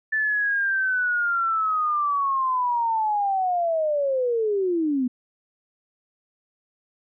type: linear sweep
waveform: sine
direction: down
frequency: 1760 to 241.7 Hz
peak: -20 dBFS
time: 0.12-5.08 s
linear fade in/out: 10 ms
effects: none